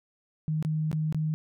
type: tone with dropouts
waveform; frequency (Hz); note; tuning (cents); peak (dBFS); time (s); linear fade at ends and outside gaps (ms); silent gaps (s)
sine; 155.56; D#3; 0; -25; 0.48-1.34; 0; 0.626-0.649 / 0.915-0.929 / 1.125-1.146
effects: none